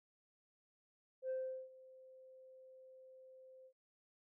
sine tone with ADSR envelope, 520 Hz, C5, 11 cents flat, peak -35 dBFS, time 1.22-3.73 s, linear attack 77 ms, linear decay 390 ms, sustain -22 dB, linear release 72 ms, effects tanh soft clip ceiling -35 dBFS

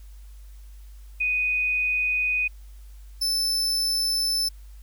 sine / 40% pulse tone pair in turn, 2489 / 5274 Hz, D#7 / E8, 0 / 0 cents, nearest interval octave + minor second, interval 1300 cents, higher second, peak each -21 dBFS, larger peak neither, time 1.2-2.48 / 3.21-4.49 s, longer neither, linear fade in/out 10 ms, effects added 50 Hz sine -41 dBFS peak until 4.82 s + white hiss -60 dBFS RMS until 4.82 s

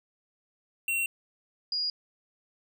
square / sine tone pair in turn, 2732 / 4868 Hz, F7 / D#8, -39 / -39 cents, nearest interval minor seventh, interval 1000 cents, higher second, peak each -27 dBFS, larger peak neither, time 0.88-1.06 / 1.72-1.9 s, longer neither, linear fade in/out 2 ms, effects none

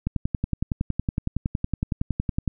click train, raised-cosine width 5 ms, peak -11 dBFS, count 27, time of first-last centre 0.07-2.477 s, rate 10.8 Hz, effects none

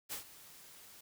white noise with ADSR envelope, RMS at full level -40 dBFS, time 0.09-1.01 s, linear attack 33 ms, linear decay 110 ms, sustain -16 dB, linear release 6 ms, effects none

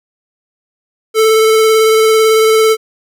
square tone with vibrato, 440 Hz, A4, in tune, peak -7 dBFS, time 1.14-2.77 s, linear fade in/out 50 ms, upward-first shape square, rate 18 Hz, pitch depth 11 cents each way, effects none

